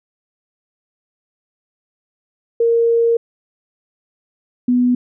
sine tone pair in turn, 464.1 / 247 Hz, A#4 / B3, -8 / 0 cents, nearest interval major seventh, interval 1092 cents, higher first, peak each -11 dBFS, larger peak neither, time 2.6-3.17 / 4.68-4.95 s, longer first, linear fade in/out 5 ms, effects none

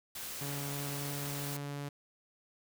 white noise, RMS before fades -42 dBFS, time 0.15-1.57 s, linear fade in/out 5 ms
sawtooth tone with pitch glide, 142 to 142.91 Hz, C#3 to D3, +42 to -47 cents, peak -34 dBFS, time 0.41-1.89 s, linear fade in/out 5 ms, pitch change +11 cents, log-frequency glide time 0.82-1.62 s
effects none

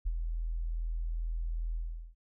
sine tone with ADSR envelope, 41.2 Hz, E1, in tune, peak -26 dBFS, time 0.05-2.15 s, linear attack 19 ms, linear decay 40 ms, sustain -5 dB, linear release 400 ms, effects none

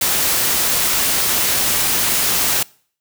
white noise, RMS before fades -17 dBFS, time 0.01-2.63 s, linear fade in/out 5 ms, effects noise-tail reverb RT60 0.5 s tail -24 dB re dry

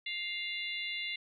harmonic tone with a mistuned harmonic, 700 Hz, F5, 4 cents sharp, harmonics 3 / 4 / 5 / 6, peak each -38 / -40 / -42 / -44 dBFS, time 0.06-1.16 s, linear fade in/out 5 ms, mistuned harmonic 6, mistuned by -86 cents, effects none

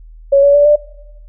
sine tone with pitch steps, 556 / 567.7 / 579.6 / 591.8 Hz, C#5 / C#5 / D5 / D5, +5 / +41 / -23 / +13 cents, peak -5 dBFS, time 0.32-0.76 s, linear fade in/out 10 ms, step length 110 ms, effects noise-tail reverb RT60 0.8 s tail -18 dB re dry + added 40 Hz sine -34 dBFS peak until 1.28 s

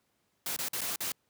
white noise with dropouts, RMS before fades -34 dBFS, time 0.46-1.12 s, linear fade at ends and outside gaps 2 ms, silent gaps 0.564-0.588 / 0.685-0.732 / 0.808-0.815 / 0.96-1.005 s, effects pink hiss -75 dBFS RMS until 1.29 s + high-pass 100 Hz 12 dB/octave

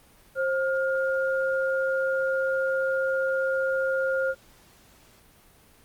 sine tone pair together, 531 / 1416 Hz, C5 / F6, +25 / +23 cents, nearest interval octave + perfect fourth, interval 1698 cents, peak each -24 / -28 dBFS, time 0.35-4.35 s, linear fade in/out 50 ms, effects pink hiss -56 dBFS RMS until 5.84 s + Opus 32 kbps

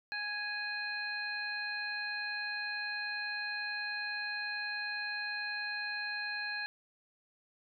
harmonic tone, 830.6 Hz, G#5, in tune, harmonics 1 / 2 / 3 / 5, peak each -46 / -37 / -42 / -42 dBFS, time 0.12-6.66 s, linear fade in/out 0 ms, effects none

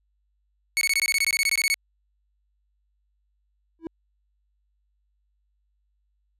sawtooth tone bursts, 2217 Hz, C#7, in tune, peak -16 dBFS, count 16, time 0.77-1.742 s, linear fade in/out 0 ms, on 42 ms, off 20 ms
triangle tone with exponential growth, 327.4 Hz, E4, 12 cents flat, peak -23 dBFS, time 3.79-3.87 s, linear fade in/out 1 ms, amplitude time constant 17 ms
effects added 50 Hz sine -68 dBFS peak until 6.39 s + resampled to 32000 Hz

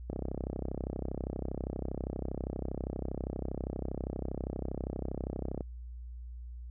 click train, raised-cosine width 2 ms, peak -22 dBFS, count 180, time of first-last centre 0.1-5.608 s, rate 32.5 Hz, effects added 60 Hz sine -41 dBFS peak until 6.7 s

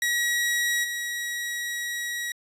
sawtooth tone with level steps, 1913 Hz, A#6, 44 cents sharp, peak -19 / -25 dBFS, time 0.02-2.32 s, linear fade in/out 2 ms, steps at 0.83 s, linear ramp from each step 20 ms, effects resampled to 32000 Hz

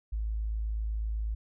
sine tone, 54 Hz, A1, 32 cents flat, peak -29 dBFS, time 0.12-1.35 s, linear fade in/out 10 ms, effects none

